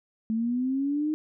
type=linear sweep; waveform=sine; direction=up; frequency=218.2 to 311.1 Hz; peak=-24 dBFS; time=0.3-1.14 s; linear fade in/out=0 ms; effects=none